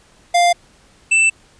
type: tone pair in turn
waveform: square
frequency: 698.5 / 2657 Hz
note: F5 / E7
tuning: 0 / +13 cents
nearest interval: octave + major seventh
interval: 2313 cents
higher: second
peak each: -11 dBFS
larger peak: neither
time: 0.34-0.53 / 1.11-1.3 s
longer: neither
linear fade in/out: 10 ms
effects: pink hiss -51 dBFS RMS until 1.59 s + resampled to 22050 Hz